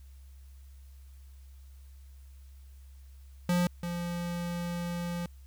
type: tone pair in turn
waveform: square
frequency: 176.5 / 173.37 Hz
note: F3 / F3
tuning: +19 / -12 cents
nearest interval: unison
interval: 31 cents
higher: first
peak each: -25 / -33 dBFS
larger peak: first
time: 3.49-3.67 / 3.83-5.26 s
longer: second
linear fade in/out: 2 ms
effects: added 67 Hz sine -48 dBFS peak until 5.46 s + white hiss -67 dBFS RMS until 5.46 s